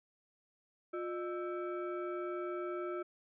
sine tone with frequency modulation, 355.2 Hz, F4, 29 cents sharp, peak -36 dBFS, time 0.93-3.03 s, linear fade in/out 10 ms, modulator 964 Hz, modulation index 0.92, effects none

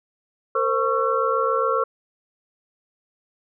sine tone cluster, 457.8 / 525 / 1108 / 1349 Hz, A#4 / C5 / C#6 / E6, -31 / +6 / -1 / +40 cents, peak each -24 dBFS, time 0.55-1.84 s, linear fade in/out 5 ms, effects none

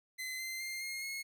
sawtooth tone with pitch steps, 2043 / 2074 / 2105 / 2137 / 2169 Hz, C7 / C7 / C7 / C7 / C#7, -42 / -16 / +10 / +36 / -38 cents, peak -35 dBFS, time 0.18-1.23 s, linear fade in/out 20 ms, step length 210 ms, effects none

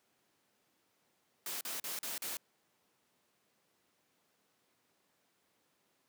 white noise bursts, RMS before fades -40 dBFS, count 5, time 1.46-2.37 s, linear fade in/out 2 ms, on 150 ms, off 40 ms, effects pink hiss -75 dBFS RMS until 6.08 s + high-pass 200 Hz 12 dB/octave

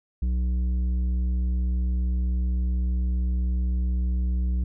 sine tone with tanh clipping, 61.74 Hz, B1, in tune, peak -23 dBFS, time 0.22-4.64 s, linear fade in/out 5 ms, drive 8 dB, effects none

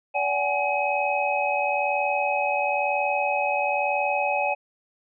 sine tone cluster, 576 / 757 / 838 / 2535 Hz, D5 / F#5 / G#5 / D#7, -34 / +39 / +15 / +32 cents, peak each -27 dBFS, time 0.14-4.55 s, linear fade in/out 20 ms, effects none

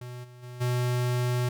square tone with level steps, 123.5 Hz, B2, in tune, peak -38 / -47 / -40 / -25 dBFS, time 0.01-1.49 s, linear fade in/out 5 ms, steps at 0.23 / 0.42 / 0.6 s, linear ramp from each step 20 ms, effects none

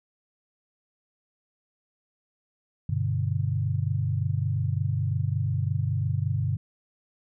sine chord, G major, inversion none, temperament equal, 98 / 123.47 / 146.83 Hz, G2 / B2 / D3, 0 / 0 / 0 cents, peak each -27 / -28 / -29 dBFS, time 2.89-6.57 s, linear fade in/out 5 ms, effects none

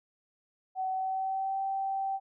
sine tone with pitch glide, 755 to 777.1 Hz, F#5 to G5, +35 to -15 cents, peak -29 dBFS, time 0.75-2.2 s, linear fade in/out 50 ms, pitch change +50 cents, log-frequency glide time 0.9-1.6 s, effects none

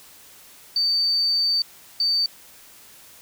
sine tone bursts at uneven times, 4587 Hz, D8, 42 cents flat, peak -18 dBFS, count 2, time 0.76-1.62 / 2-2.26 s, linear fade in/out 2 ms, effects white hiss -48 dBFS RMS until 3.21 s

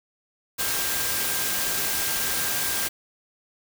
sine tone in noise, 1594 Hz, G6, 28 cents sharp, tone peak -36 dBFS, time 0.58-2.89 s, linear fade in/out 20 ms, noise white, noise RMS -26 dBFS, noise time 0.58-2.89 s, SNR -13 dB, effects none

